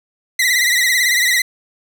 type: tone with vibrato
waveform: sawtooth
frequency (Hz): 1975.5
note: B6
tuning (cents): 0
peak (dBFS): -9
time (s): 0.39-1.42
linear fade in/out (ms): 5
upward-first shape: triangle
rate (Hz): 18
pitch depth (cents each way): 100
effects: none